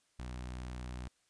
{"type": "tone with notch filter", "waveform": "sawtooth", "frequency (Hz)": 61.9, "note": "B1", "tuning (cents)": 5, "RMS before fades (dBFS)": -43, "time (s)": [0.19, 1.08], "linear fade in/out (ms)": 0, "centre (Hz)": 460, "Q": 2, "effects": ["white hiss -74 dBFS RMS until 1.29 s", "resampled to 22050 Hz"]}